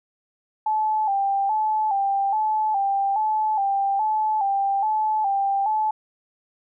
sine tone with vibrato, 826 Hz, G#5, 10 cents flat, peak -19 dBFS, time 0.66-5.91 s, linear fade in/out 5 ms, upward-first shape square, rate 1.2 Hz, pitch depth 77 cents each way, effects none

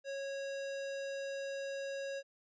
square tone, 550 Hz, C#5, 14 cents flat, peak -39 dBFS, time 0.04-2.23 s, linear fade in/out 50 ms, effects resampled to 16000 Hz

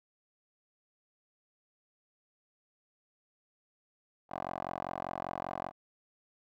10% pulse tone with band-pass filter, 45.09 Hz, F#1, 44 cents flat, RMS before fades -39 dBFS, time 4.29-5.72 s, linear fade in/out 50 ms, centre 830 Hz, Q 3.3, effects none

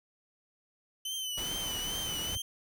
sawtooth tone with vibrato, 3036 Hz, F#7, 44 cents sharp, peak -31 dBFS, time 1.05-2.42 s, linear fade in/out 5 ms, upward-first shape triangle, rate 2.4 Hz, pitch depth 68 cents each way
pink noise, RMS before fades -41 dBFS, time 1.37-2.36 s, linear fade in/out 10 ms
sine tone with exponential growth, 89.8 Hz, F2, 49 cents sharp, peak -32 dBFS, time 2.22-2.37 s, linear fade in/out 0 ms, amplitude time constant 31 ms
effects none

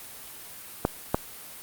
clicks, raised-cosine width 1 ms, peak -7 dBFS, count 2, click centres 0.851 / 1.145 s, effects white hiss -43 dBFS RMS until 1.62 s + Opus 32 kbps

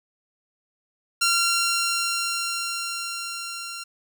10% pulse tone with level ramp, 1377 Hz, F6, 25 cents flat, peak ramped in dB -10 to -25 dBFS, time 1.21-3.84 s, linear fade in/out 10 ms, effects none

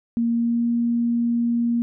sine tone with pitch glide, 233.1 to 235.7 Hz, A#3 to A#3, 0 to +19 cents, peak -18 dBFS, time 0.17-1.82 s, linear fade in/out 0 ms, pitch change +19 cents, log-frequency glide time 0.3-0.67 s, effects none

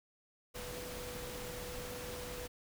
sine tone in noise, 493.4 Hz, B4, 2 cents flat, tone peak -46 dBFS, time 0.54-2.48 s, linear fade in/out 20 ms, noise pink, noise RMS -45 dBFS, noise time 0.54-2.48 s, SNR -4 dB, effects none

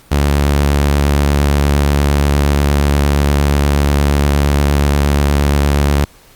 sawtooth tone with vibrato, 71.6 Hz, D2, 43 cents flat, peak -6 dBFS, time 0.11-6.05 s, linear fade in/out 10 ms, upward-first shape triangle, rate 8.5 Hz, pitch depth 22 cents each way, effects pink hiss -45 dBFS RMS until 6.35 s + Opus 48 kbps

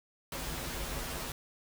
pink noise with comb filter, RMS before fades -38 dBFS, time 0.32-1.32 s, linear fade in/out 2 ms, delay 10 ms, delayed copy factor -0.65, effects none

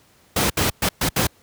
pink noise bursts at uneven times, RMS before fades -19 dBFS, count 5, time 0.36-0.5 / 0.57-0.7 / 0.82-0.89 / 1.01-1.09 / 1.16-1.27 s, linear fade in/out 5 ms, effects pink hiss -56 dBFS RMS until 1.42 s + high-pass 60 Hz 12 dB/octave

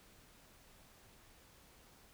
silence, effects pink hiss -63 dBFS RMS until 2.13 s

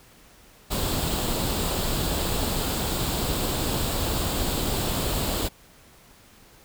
pink noise with comb filter, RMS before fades -26 dBFS, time 0.7-5.49 s, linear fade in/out 20 ms, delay 0.25 ms, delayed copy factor +0.5, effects pink hiss -53 dBFS RMS until 6.64 s

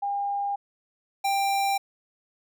sine / square tone pair in turn, 805 / 789.8 Hz, G5 / G5, +46 / +13 cents, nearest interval unison, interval 33 cents, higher first, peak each -25 / -23 dBFS, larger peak second, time 0.02-0.56 / 1.24-1.78 s, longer neither, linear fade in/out 10 ms, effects none

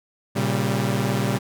sawtooth chord, G diminished, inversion first, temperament equal with one note detuned, 116.54 / 136.53 / 196 Hz, Bb2 / Db3 / G3, 0 / -26 / 0 cents, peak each -21 / -21 / -21 dBFS, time 0.35-1.39 s, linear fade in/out 20 ms, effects none

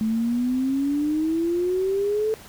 sine exponential sweep, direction up, 216.6 to 441.9 Hz, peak -20 dBFS, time 0.01-2.34 s, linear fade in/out 0 ms, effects pink hiss -45 dBFS RMS until 2.48 s

